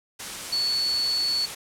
sine tone in noise, 4435 Hz, C#8, in tune, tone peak -22 dBFS, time 0.52-1.46 s, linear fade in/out 10 ms, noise white, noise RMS -34 dBFS, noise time 0.19-1.55 s, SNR +9 dB, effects low-pass 10000 Hz 12 dB/octave

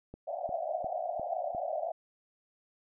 click train, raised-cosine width 2 ms, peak -31 dBFS, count 5, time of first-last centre 0.14-1.548 s, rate 2.84 Hz
white band-pass noise, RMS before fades -35 dBFS, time 0.27-1.92 s, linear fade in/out 10 ms, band 590 to 740 Hz, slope 96 dB/octave
effects none

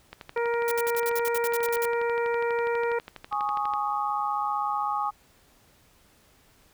click train, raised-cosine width 0.3 ms, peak -23 dBFS, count 45, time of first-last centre 0.13-3.737 s, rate 12.2 Hz
harmonic tone, 470 Hz, A#4, 14 cents sharp, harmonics 1 / 2 / 3 / 4 / 5, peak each -25 / -31 / -35 / -37 / -39 dBFS, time 0.36-2.99 s, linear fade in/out 5 ms
blue noise bursts, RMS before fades -33 dBFS, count 13, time 0.68-1.853 s, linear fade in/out 0 ms, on 33 ms, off 62 ms
sine chord, Ab suspended fourth, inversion none, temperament equal, 830.6 / 1108.7 / 1244.5 Hz, Ab5 / Db6 / Eb6, 0 / 0 / 0 cents, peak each -28 / -31 / -30 dBFS, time 3.31-5.11 s, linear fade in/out 20 ms
effects pink hiss -60 dBFS RMS until 6.73 s

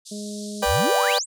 pink band-pass noise, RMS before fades -41 dBFS, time 0.05-0.8 s, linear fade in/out 20 ms, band 3800 to 10000 Hz, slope 48 dB/octave
harmonic tone, 207.7 Hz, G#3, in tune, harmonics 1 / 2 / 3, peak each -31 / -38 / -42 dBFS, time 0.11-0.65 s, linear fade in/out 10 ms
30% pulse chord, G major, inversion first, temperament just, 490 / 588 / 784 Hz, B4 / D5 / G5, -14 / +2 / 0 cents, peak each -21 dBFS, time 0.62-1.19 s, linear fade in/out 10 ms
sine exponential sweep, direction up, 45.63 to 8870 Hz, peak -23 dBFS, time 0.65-1.26 s, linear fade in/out 50 ms
effects none

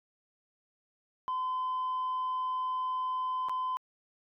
sine tone with dropouts, 1022 Hz, C6, 41 cents flat, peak -28 dBFS, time 1.28-3.77 s, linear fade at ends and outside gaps 0 ms, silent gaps 3.486-3.495 s, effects tanh soft clip ceiling -28 dBFS

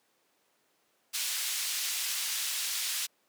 pink band-pass noise, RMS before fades -33 dBFS, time 1.13-3.07 s, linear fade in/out 20 ms, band 3000 to 15000 Hz, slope 12 dB/octave, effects pink hiss -71 dBFS RMS until 3.28 s + high-pass 300 Hz 12 dB/octave

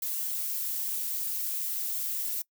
violet noise with flanger, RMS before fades -32 dBFS, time 0.02-2.42 s, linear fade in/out 5 ms, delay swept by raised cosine 0.92 to 5.12 ms, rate 3.6 Hz, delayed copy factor +0.6, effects noise-tail reverb RT60 0.1 s tail -23 dB re dry

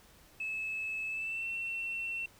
sine tone with pitch glide, 2600 to 2704 Hz, E7 to E7, -24 to +43 cents, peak -33 dBFS, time 0.4-2.26 s, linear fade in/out 5 ms, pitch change +67 cents, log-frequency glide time 1.06-1.49 s, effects tanh soft clip ceiling -30 dBFS + pink hiss -60 dBFS RMS until 2.39 s

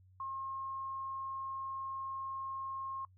sine tone, 1073 Hz, C6, 43 cents sharp, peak -38 dBFS, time 0.2-3.05 s, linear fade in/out 2 ms, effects noise-tail reverb RT60 0.1 s tail -26 dB re dry + added 93 Hz sine -60 dBFS peak until 3.17 s

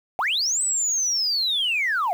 sine linear two-way sweep, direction up then down, 659.3 to 8130 to 659.3 Hz, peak -19 dBFS, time 0.19-2.13 s, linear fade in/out 0 ms, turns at 0.62 s, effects tanh soft clip ceiling -17 dBFS + 8-bit

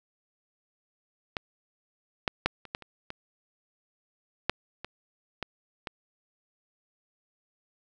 clicks, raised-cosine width 0.3 ms, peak -14 / -9 / -7 / -28 / -15 / -29 / -21 / -7 / -21 / -16 / -18 dBFS, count 11, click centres 1.368 / 2.278 / 2.46 / 2.653 / 2.749 / 2.823 / 3.104 / 4.496 / 4.846 / 5.427 / 5.872 s, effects none

